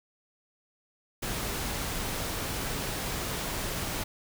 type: noise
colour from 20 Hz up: pink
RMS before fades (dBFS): -33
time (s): 1.22-4.04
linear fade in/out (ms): 10
effects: none